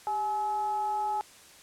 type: tone with frequency modulation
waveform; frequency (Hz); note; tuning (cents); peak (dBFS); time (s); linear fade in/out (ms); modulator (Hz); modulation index
sine; 845; G#5; +30; -27; 0.07-1.21; 0; 449; 0.34
effects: white hiss -53 dBFS RMS until 1.62 s + low-pass 10000 Hz 12 dB/octave